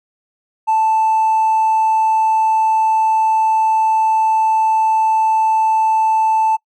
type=tone with hard clipping; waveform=triangle; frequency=880 Hz; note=A5; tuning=in tune; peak=-11 dBFS; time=0.67-6.57 s; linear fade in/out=20 ms; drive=2 dB; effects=noise-tail reverb RT60 0.1 s tail -25 dB re dry